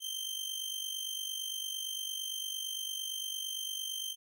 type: tone with amplitude modulation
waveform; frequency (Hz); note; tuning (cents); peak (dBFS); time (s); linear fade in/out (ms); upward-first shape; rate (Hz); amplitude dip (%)
sawtooth; 3136; G7; 0; -30; 0-4.16; 50; sine; 48.8; 65
effects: none